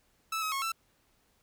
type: tone with pitch steps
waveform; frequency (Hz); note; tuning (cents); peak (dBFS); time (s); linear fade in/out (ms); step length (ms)
sawtooth; 1311 / 1275 / 1092 / 1333; E6 / D#6 / C#6 / E6; -10 / +42 / -26 / +19; -27; 0.32-0.72; 5; 100
effects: pink hiss -70 dBFS RMS until 1.42 s